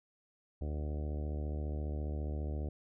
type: harmonic tone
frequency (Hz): 74.7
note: D2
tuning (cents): +30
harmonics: 1 / 2 / 3 / 4 / 5 / 6 / 7 / 8 / 9 / 10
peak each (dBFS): -35 / -45 / -48 / -48 / -50 / -52 / -53 / -53 / -59 / -59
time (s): 0.61-2.69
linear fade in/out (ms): 5
effects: none